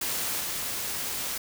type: noise with level steps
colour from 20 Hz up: white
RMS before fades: -30 / -32 dBFS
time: 0.01-1.38 s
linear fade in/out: 5 ms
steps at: 0.39 s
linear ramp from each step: 20 ms
effects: none